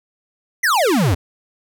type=exponential sweep; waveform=square; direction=down; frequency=2093 to 78 Hz; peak=-14 dBFS; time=0.63-1.15 s; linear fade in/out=10 ms; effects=none